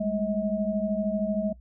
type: tone cluster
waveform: sine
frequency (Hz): 200.4 / 213.4 / 636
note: G3 / G#3 / D#5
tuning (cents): +38 / +47 / +38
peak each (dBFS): -29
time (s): 0-1.53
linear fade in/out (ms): 10
effects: noise-tail reverb RT60 0.1 s tail -20 dB re dry + added 60 Hz sine -47 dBFS peak until 1.6 s